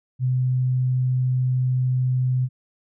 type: tone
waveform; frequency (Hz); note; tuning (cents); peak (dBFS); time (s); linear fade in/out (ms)
sine; 127.6; C3; -43; -18; 0.19-2.49; 50
effects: none